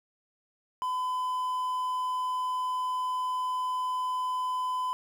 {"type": "tone with quantisation", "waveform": "triangle", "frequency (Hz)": 1010, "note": "B5", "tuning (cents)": 39, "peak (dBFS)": -26, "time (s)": [0.82, 4.93], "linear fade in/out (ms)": 0, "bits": 9, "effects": []}